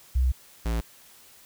sine / square tone pair in turn, 63.8 / 56.84 Hz, C2 / A#1, -43 / -43 cents, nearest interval major second, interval 200 cents, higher first, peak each -19 / -25 dBFS, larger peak first, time 0.15-0.32 / 0.65-0.81 s, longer first, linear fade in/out 10 ms, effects white hiss -53 dBFS RMS until 1.45 s

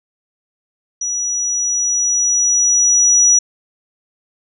sine tone with level ramp, 5850 Hz, F#8, 21 cents flat, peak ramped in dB -18 to -7 dBFS, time 1.01-3.39 s, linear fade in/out 5 ms, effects none

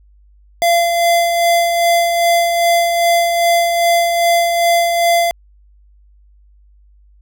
square tone with tremolo, 685 Hz, F5, 34 cents flat, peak -10 dBFS, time 0.62-5.31 s, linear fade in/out 0 ms, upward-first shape sine, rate 2.5 Hz, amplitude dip 40%, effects added 50 Hz sine -45 dBFS peak until 7.21 s

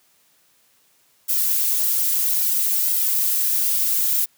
violet noise with flanger, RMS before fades -20 dBFS, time 1.28-4.26 s, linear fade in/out 20 ms, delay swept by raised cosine 1.7 to 5.8 ms, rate 0.61 Hz, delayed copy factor -0.75, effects white hiss -60 dBFS RMS until 4.37 s + high-pass 80 Hz 12 dB/octave

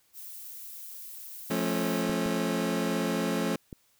violet noise, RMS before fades -43 dBFS, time 0.13-2.05 s, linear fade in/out 50 ms
25% pulse chord, F augmented, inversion none, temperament just, 174.61 / 218.3 / 272.8 Hz, F3 / A3 / C#4, 0 / -13 / -28 cents, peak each -28 / -27 / -28 dBFS, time 1.5-3.56 s, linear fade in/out 5 ms
clicks, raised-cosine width 3 ms, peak -27 dBFS, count 3, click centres 2.096 / 2.261 / 3.728 s
effects white hiss -67 dBFS RMS until 3.99 s

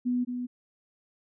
sine tone with echo, 246.9 Hz, B3, in tune, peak -24 dBFS, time 0.05-0.25 s, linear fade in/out 20 ms, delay 220 ms, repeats 1, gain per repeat -6 dB, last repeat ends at 0.47 s, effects none

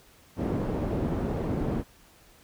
white low-pass noise, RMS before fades -29 dBFS, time 0.36-1.84 s, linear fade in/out 50 ms, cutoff 340 Hz, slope 12 dB/octave, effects pink hiss -57 dBFS RMS until 2.43 s

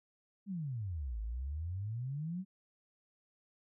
sine exponential two-way sweep, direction down then up, 210 to 51.91 to 195.1 Hz, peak -36 dBFS, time 0.46-2.45 s, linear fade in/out 50 ms, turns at 1.2 s, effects none

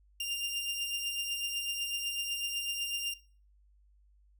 sawtooth beating tone pair, 2794 / 2802 Hz, F7 / F7, 0 / +5 cents, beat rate 8 Hz, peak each -31 / -37 dBFS, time 0.2-3.14 s, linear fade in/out 5 ms, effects noise-tail reverb RT60 0.4 s tail -18 dB re dry + added 50 Hz sine -61 dBFS peak until 4.39 s

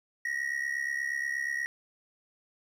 triangle ring-modulated tone, 1894 Hz, A#6, 27 cents sharp, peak -25 dBFS, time 0.25-1.66 s, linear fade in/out 0 ms, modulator 34.2 Hz, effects none

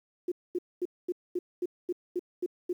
sine tone bursts, 356.6 Hz, F4, 36 cents sharp, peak -27 dBFS, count 10, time 0.28-2.73 s, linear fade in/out 5 ms, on 38 ms, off 230 ms, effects 10-bit

